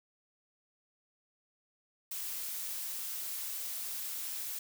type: noise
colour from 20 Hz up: blue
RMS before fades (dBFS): -39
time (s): 2.11-4.59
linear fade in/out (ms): 5
effects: none